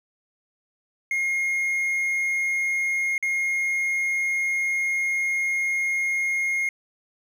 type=tone with dropouts; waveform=triangle; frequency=2142 Hz; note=C7; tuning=40 cents sharp; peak=-20 dBFS; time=1.11-6.69 s; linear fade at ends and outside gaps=2 ms; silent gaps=3.18-3.226 s; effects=none